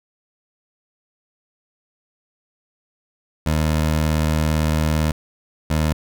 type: tone pair in turn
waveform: 20% pulse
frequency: 77.78 / 77.78 Hz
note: D#2 / D#2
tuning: 0 / 0 cents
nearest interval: unison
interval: 0 cents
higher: neither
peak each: -12 dBFS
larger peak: neither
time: 3.46-5.12 / 5.7-5.93 s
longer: first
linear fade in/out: 5 ms
effects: none